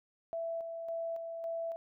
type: tone with tremolo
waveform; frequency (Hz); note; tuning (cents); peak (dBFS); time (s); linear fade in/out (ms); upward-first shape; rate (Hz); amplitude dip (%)
sine; 664; E5; +12; -34; 0.33-1.76; 0; square; 1.8; 40
effects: none